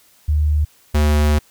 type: tone pair in turn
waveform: sine / square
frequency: 75.3 / 74.74 Hz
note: D2 / D2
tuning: +44 / +31 cents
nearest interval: unison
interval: 13 cents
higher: first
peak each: -13 dBFS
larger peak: neither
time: 0.28-0.65 / 0.94-1.39 s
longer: second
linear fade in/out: 10 ms
effects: white hiss -53 dBFS RMS until 1.5 s